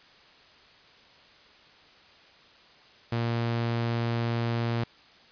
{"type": "tone", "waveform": "sawtooth", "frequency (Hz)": 117, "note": "A#2", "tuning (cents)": 7, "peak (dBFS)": -22, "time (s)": [3.12, 4.84], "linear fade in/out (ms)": 5, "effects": ["white hiss -55 dBFS RMS until 5.31 s", "resampled to 11025 Hz"]}